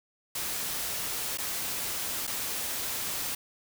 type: noise with dropouts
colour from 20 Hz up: white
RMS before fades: -33 dBFS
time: 0.35-3.35 s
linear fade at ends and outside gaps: 5 ms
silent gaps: 1.374-1.383 / 2.269-2.275 s
effects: none